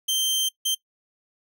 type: tone bursts at uneven times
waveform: sawtooth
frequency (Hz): 3136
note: G7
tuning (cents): 0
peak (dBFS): -18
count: 2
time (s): 0.08-0.49 / 0.65-0.75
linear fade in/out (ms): 10
effects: noise-tail reverb RT60 0.1 s tail -20 dB re dry